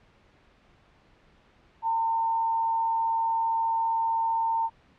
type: tone with frequency modulation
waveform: sine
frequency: 909 Hz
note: A#5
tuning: 44 cents flat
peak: -23 dBFS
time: 1.82-4.7 s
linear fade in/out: 50 ms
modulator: 95.3 Hz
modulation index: 0.29
effects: pink hiss -60 dBFS RMS until 4.98 s + low-pass 3000 Hz 12 dB/octave